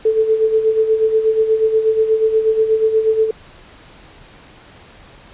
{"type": "tone with tremolo", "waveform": "sine", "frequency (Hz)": 440.1, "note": "A4", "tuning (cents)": 0, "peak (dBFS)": -9, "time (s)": [0.05, 3.31], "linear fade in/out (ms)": 5, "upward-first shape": "sine", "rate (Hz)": 8.3, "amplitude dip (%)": 65, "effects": ["pink hiss -43 dBFS RMS until 5.33 s", "resampled to 8000 Hz"]}